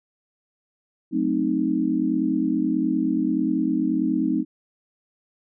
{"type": "chord", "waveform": "sine", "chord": "F# diminished seventh", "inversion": "none", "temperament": "equal", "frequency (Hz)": [185, 220, 261.6, 311.1], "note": ["F#3", "A3", "C4", "Eb4"], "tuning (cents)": [0, 0, 0, 0], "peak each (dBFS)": [-29, -27, -24, -23], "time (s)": [1.11, 4.45], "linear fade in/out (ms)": 50, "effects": []}